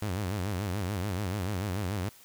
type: tone with vibrato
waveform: sawtooth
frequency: 96.9 Hz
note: G2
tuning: 20 cents flat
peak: -26 dBFS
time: 0.02-2.09 s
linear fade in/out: 0 ms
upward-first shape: sine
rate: 6.9 Hz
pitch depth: 170 cents each way
effects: white hiss -55 dBFS RMS until 2.24 s